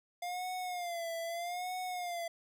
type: tone with vibrato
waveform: square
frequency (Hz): 700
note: F5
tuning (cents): +4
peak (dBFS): -37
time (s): 0.22-2.28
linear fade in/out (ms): 5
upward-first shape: sine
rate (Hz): 0.8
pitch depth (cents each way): 89
effects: none